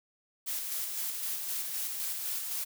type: noise with tremolo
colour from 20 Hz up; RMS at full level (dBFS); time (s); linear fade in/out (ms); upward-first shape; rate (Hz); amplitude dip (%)
blue; -34; 0.46-2.65; 20; square; 3.9; 30
effects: none